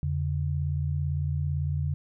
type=tone pair together; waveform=sine; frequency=84.85 / 142.7 Hz; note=F2 / D3; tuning=-49 / -49 cents; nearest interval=major sixth; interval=900 cents; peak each=-28 dBFS; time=0.03-1.94 s; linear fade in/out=0 ms; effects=none